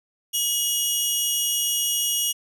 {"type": "tone pair together", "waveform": "15% pulse", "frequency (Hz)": [2889, 3336], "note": ["F#7", "G#7"], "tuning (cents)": [-42, 7], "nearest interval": "major second", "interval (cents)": 249, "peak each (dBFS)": [-15, -21], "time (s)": [0.33, 2.33], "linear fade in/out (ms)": 20, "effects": []}